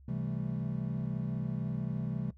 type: chord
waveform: triangle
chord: A minor seventh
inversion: first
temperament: equal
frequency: 130.81 / 164.81 / 196 / 220 Hz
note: C3 / E3 / G3 / A3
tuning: 0 / 0 / 0 / 0 cents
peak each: -34 / -35 / -38 / -38 dBFS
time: 0.08-2.31 s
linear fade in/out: 5 ms
effects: noise-tail reverb RT60 0.1 s tail -19 dB re dry + added 68 Hz sine -53 dBFS peak until 2.37 s